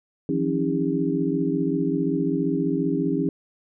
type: tone cluster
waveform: sine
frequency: 163.4 / 178.5 / 273.7 / 319.1 / 401.8 Hz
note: E3 / F3 / C#4 / D#4 / G4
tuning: -15 / +38 / -22 / +44 / +43 cents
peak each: -29 / -30 / -24 / -27 / -28 dBFS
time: 0.29-3.29 s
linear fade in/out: 2 ms
effects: none